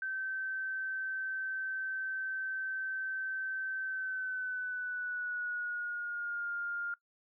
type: tone with pitch glide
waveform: sine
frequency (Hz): 1544 to 1407.7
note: G6 to F6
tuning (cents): -27 to +13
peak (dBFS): -34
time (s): 0.02-6.94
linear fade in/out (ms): 2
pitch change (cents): -160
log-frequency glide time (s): 3.82-6.52
effects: noise-tail reverb RT60 0.1 s tail -19 dB re dry